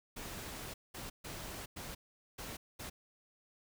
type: noise bursts at uneven times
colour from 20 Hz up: pink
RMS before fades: -45 dBFS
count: 6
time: 0.16-0.74 / 0.94-1.1 / 1.24-1.66 / 1.76-1.95 / 2.38-2.57 / 2.79-2.9 s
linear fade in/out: 10 ms
effects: none